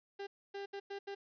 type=tone bursts at uneven times; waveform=35% pulse; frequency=398.4 Hz; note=G4; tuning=28 cents sharp; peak=-39 dBFS; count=5; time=0.19-0.27 / 0.54-0.66 / 0.73-0.8 / 0.9-0.99 / 1.07-1.15 s; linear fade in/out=10 ms; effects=resampled to 11025 Hz + 12-bit

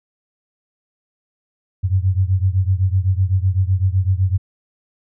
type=beating tone pair; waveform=sine; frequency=91.4 / 99.3 Hz; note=F#2 / G2; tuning=-21 / +23 cents; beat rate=7.9 Hz; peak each=-16 / -18 dBFS; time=1.83-4.38 s; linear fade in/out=20 ms; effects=none

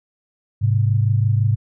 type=tone pair together; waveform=sine; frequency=105.5 / 131.43 Hz; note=G#2 / C3; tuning=+28 / +8 cents; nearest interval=major third; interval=380 cents; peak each=-15 / -20 dBFS; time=0.61-1.56 s; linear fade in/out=20 ms; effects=none

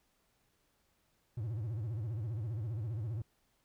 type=tone with vibrato; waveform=triangle; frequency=110.8 Hz; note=A2; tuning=13 cents sharp; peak=-33 dBFS; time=1.37-3.22 s; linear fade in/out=5 ms; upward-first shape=sine; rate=15 Hz; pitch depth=190 cents each way; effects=pink hiss -75 dBFS RMS until 3.64 s

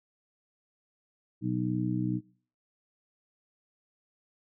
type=harmonic tone; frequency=61.74 Hz; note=B1; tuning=in tune; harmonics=2 / 3 / 4 / 5; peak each=-32 / -32 / -37 / -32 dBFS; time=1.41-2.21 s; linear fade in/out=50 ms; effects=noise-tail reverb RT60 0.5 s tail -24 dB re dry

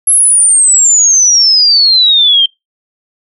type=exponential sweep; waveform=sine; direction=down; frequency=11175 to 3136 Hz; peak=-4 dBFS; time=0.07-2.46 s; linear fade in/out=5 ms; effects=noise-tail reverb RT60 0.2 s tail -26 dB re dry

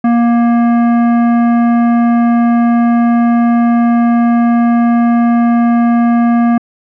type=tone with hard clipping; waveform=sine; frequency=235.7 Hz; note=A#3; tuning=19 cents sharp; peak=-9 dBFS; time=0.04-6.58 s; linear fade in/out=5 ms; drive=14 dB; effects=low-pass 2000 Hz 12 dB/octave

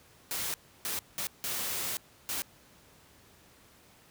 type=noise bursts at uneven times; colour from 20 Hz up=white; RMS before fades=-34 dBFS; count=5; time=0.31-0.54 / 0.85-0.99 / 1.18-1.27 / 1.44-1.97 / 2.29-2.42 s; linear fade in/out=0 ms; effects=pink hiss -59 dBFS RMS until 4.1 s + high-pass 60 Hz 12 dB/octave

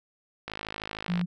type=click train; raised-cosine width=0.3 ms; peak=-18 dBFS; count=40; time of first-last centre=0.48-1.213 s; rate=53.2 Hz
type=tone; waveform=sine; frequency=176.4 Hz; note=F3; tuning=18 cents sharp; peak=-25 dBFS; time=1.08-1.26 s; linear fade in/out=20 ms
effects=none

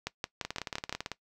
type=two click trains; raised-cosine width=0.2 ms; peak=-17 / -15 dBFS; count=13 / 6; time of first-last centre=0.45-1.117 / 0.07-0.926 s; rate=18 / 5.84 Hz; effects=noise-tail reverb RT60 0.1 s tail -19 dB re dry

